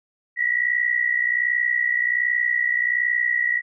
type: tone pair together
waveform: sine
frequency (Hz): 1899 / 1960.3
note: A#6 / B6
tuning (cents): +32 / -13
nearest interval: minor second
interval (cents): 55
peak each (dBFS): -22 / -21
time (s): 0.36-3.62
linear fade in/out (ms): 50
effects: none